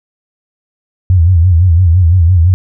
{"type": "tone with vibrato", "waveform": "sine", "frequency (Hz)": 87.31, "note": "F2", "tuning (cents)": 0, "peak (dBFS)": -4, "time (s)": [1.1, 2.54], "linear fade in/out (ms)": 0, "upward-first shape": "sine", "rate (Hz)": 5.9, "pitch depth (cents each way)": 130, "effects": []}